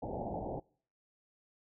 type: low-pass noise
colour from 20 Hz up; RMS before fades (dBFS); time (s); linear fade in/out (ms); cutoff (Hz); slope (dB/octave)
white; -39; 0.02-0.6; 10; 850; 96
effects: noise-tail reverb RT60 0.5 s tail -25 dB re dry